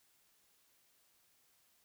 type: silence
effects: white hiss -72 dBFS RMS until 1.84 s